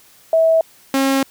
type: tone pair in turn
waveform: sine / sawtooth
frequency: 650 / 270.5 Hz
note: E5 / C#4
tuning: -24 / -42 cents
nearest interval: octave + minor third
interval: 1518 cents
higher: first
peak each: -10 dBFS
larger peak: neither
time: 0.33-0.61 / 0.94-1.23 s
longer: second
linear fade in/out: 2 ms
effects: white hiss -49 dBFS RMS until 1.3 s